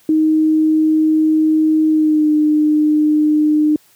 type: tone with pitch glide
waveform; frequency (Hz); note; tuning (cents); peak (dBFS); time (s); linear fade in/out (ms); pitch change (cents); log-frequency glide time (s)
sine; 312.7 to 303.4; D#4 to D#4; +9 to -44; -10; 0.09-3.76; 2; -53; 1.89-2.3
effects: white hiss -52 dBFS RMS until 3.95 s + high-pass 60 Hz 12 dB/octave